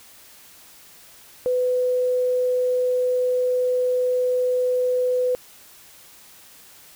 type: tone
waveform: sine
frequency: 501 Hz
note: B4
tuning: 25 cents sharp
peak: -18 dBFS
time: 1.46-5.35 s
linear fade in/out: 0 ms
effects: white hiss -48 dBFS RMS until 6.95 s